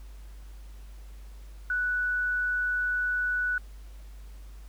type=tone; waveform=sine; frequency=1480 Hz; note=F#6; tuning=in tune; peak=-25 dBFS; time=1.7-3.58 s; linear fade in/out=2 ms; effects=added 50 Hz sine -42 dBFS peak until 4.68 s + pink hiss -59 dBFS RMS until 4.68 s